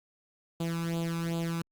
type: tone with flanger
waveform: sawtooth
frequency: 167.1 Hz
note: E3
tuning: 24 cents sharp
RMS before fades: -32 dBFS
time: 0.6-1.62 s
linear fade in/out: 5 ms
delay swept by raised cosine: 0.26 to 0.82 ms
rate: 2.6 Hz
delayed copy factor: +0.75
effects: Opus 48 kbps